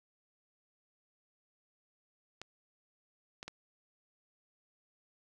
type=clicks; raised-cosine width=0.2 ms; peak=-26 dBFS; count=3; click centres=2.416 / 3.429 / 3.48 s; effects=10-bit